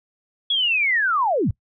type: linear sweep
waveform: sine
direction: down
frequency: 3396 to 61.8 Hz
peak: -17 dBFS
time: 0.5-1.51 s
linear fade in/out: 5 ms
effects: noise-tail reverb RT60 0.1 s tail -21 dB re dry